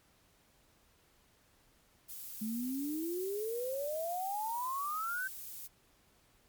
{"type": "noise", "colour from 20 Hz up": "violet", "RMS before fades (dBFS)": -45, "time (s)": [2.08, 5.68], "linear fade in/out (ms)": 20}
{"type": "exponential sweep", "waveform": "sine", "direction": "up", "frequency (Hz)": [211.8, 1568], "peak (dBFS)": -34, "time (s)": [2.41, 5.28], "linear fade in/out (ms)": 10}
{"effects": ["pink hiss -68 dBFS RMS until 6.48 s", "MP3 96 kbps"]}